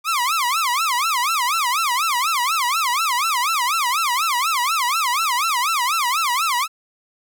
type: tone with vibrato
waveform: sawtooth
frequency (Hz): 1137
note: C#6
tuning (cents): +44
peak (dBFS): -14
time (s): 0.04-6.68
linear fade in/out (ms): 50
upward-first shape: sine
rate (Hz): 4.1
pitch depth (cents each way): 300
effects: none